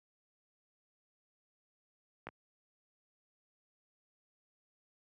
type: clicks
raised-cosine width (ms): 0.5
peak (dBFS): -28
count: 2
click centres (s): 2.27 / 2.288
effects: high-pass 100 Hz 12 dB/octave